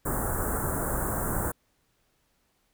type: band-stop noise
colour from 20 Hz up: pink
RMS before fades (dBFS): -29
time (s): 0.05-1.52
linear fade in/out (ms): 10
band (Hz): 1600 to 7900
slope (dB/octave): 48
effects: pink hiss -71 dBFS RMS until 2.73 s